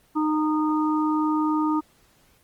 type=harmonic tone; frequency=307.8 Hz; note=D#4; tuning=19 cents flat; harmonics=1 / 3 / 4; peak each=-21 / -28 / -29 dBFS; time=0.15-1.81 s; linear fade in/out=20 ms; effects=pink hiss -60 dBFS RMS until 2.43 s + Opus 24 kbps